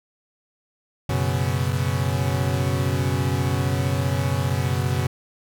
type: chord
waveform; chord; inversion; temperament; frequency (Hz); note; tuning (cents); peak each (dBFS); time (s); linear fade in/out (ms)
40% pulse; F# suspended fourth; none; equal; 92.5 / 123.47 / 138.59; F#2 / B2 / C#3; 0 / 0 / 0; -24; 1.09-5.07; 5
effects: none